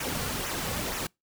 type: noise with flanger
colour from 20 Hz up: pink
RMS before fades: -32 dBFS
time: 0-1.07 s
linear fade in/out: 5 ms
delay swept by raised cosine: 0.22 to 3.22 ms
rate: 2.1 Hz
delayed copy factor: -0.55
effects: noise-tail reverb RT60 0.2 s tail -26 dB re dry